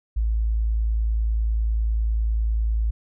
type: tone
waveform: sine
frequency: 55 Hz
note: A1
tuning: in tune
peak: -19 dBFS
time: 0.16-2.91 s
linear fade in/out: 10 ms
effects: none